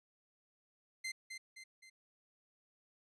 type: tone with echo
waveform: sawtooth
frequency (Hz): 2077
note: C7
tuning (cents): -13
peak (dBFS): -35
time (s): 1.04-1.12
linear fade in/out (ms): 10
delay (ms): 260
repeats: 3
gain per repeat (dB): -6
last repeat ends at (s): 1.9
effects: resampled to 22050 Hz